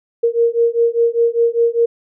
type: beating tone pair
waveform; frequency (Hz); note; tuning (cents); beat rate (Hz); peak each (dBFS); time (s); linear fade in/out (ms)
sine; 464 / 469; A#4 / A#4; -8 / +11; 5; -15; 0.23-1.86; 10
effects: none